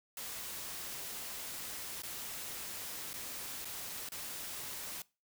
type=noise with dropouts; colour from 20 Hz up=white; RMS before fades=-43 dBFS; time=0.17-5.02 s; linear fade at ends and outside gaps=2 ms; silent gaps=2.021-2.033 / 3.132-3.139 / 3.647-3.653 / 4.089-4.119 s; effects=noise-tail reverb RT60 0.3 s tail -22 dB re dry